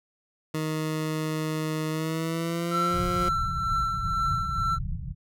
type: tone with pitch glide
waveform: 20% pulse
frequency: 156.4 to 177.59 Hz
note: D#3 to F3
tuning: +9 to +29 cents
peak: -22 dBFS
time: 0.54-3.29 s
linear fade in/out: 5 ms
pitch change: +220 cents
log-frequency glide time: 1.9-3.02 s
type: tone with tremolo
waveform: triangle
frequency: 1342 Hz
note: E6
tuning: 31 cents sharp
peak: -21 dBFS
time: 2.7-4.79 s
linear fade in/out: 50 ms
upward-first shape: triangle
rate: 2.1 Hz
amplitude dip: 55%
type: low-pass noise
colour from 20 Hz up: pink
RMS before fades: -32 dBFS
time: 2.9-5.15 s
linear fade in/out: 50 ms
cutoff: 180 Hz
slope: 96 dB/octave
effects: none